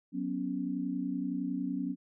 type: chord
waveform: sine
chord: F# suspended fourth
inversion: none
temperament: just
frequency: 185 / 246.7 / 277.5 Hz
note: F#3 / B3 / C#4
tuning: 0 / -2 / +2 cents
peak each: -37 / -36 / -34 dBFS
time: 0.12-1.96 s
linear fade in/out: 50 ms
effects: none